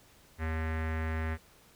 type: tone with low-pass filter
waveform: square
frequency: 79.9 Hz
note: D#2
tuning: 47 cents sharp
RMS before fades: -33 dBFS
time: 0.38-1.38 s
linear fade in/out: 50 ms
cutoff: 1900 Hz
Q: 3.8
effects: pink hiss -60 dBFS RMS until 1.75 s